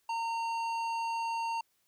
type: tone with tanh clipping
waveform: sine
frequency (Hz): 917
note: A#5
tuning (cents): -29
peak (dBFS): -33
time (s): 0.09-1.61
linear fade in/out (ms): 5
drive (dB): 13
effects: white hiss -74 dBFS RMS until 1.87 s